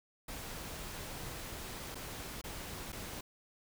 pink noise with dropouts, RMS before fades -44 dBFS, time 0.28-3.21 s, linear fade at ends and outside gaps 5 ms, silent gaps 1.947-1.953 / 2.415-2.439 / 2.921-2.927 s, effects none

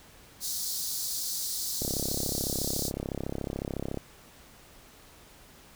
pink high-pass noise, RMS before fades -33 dBFS, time 0.4-2.92 s, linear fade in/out 50 ms, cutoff 4100 Hz, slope 48 dB/octave
click train, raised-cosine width 2 ms, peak -19 dBFS, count 74, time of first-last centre 1.82-3.973 s, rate 33.9 Hz
effects pink hiss -54 dBFS RMS until 5.75 s

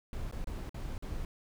brown noise with dropouts, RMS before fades -38 dBFS, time 0.13-1.25 s, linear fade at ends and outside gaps 1 ms, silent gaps 0.313-0.324 / 0.444-0.471 / 0.694-0.744 / 0.98-1.024 s, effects none

